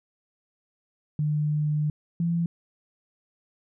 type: tone pair in turn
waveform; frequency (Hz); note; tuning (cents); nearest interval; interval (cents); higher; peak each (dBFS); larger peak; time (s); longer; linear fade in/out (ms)
sine; 150.3 / 169.07; D3 / E3; +40 / +44; major second; 204; second; -22; neither; 1.19-1.9 / 2.2-2.46; first; 2
effects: none